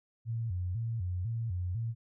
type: tone with vibrato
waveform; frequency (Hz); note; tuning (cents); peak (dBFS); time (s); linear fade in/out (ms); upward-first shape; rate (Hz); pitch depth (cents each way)
sine; 101.6; G#2; -38; -31; 0.25-1.95; 50; square; 2; 210
effects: none